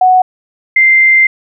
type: tone pair in turn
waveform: sine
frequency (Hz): 740 / 2088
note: F#5 / C7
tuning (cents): 0 / -4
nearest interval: octave + tritone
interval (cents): 1796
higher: second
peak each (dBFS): -4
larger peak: neither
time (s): 0.01-0.22 / 0.76-1.27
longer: second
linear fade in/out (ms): 5
effects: none